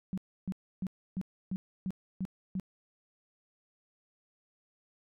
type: tone bursts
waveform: sine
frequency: 187.6 Hz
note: F#3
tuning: 24 cents sharp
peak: -31 dBFS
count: 8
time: 0.13-2.598 s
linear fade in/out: 0 ms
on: 46 ms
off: 300 ms
effects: none